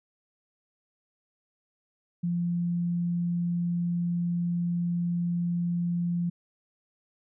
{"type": "tone", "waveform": "sine", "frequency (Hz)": 173.2, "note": "F3", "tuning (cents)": -14, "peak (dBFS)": -25, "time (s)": [2.23, 6.3], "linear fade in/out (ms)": 10, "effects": []}